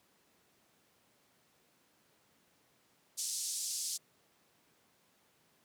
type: band-pass noise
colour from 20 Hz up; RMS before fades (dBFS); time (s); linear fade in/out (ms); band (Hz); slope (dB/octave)
pink; -38; 3.17-3.98; 20; 5100 to 10000; 24
effects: pink hiss -70 dBFS RMS until 5.64 s + high-pass 150 Hz 12 dB/octave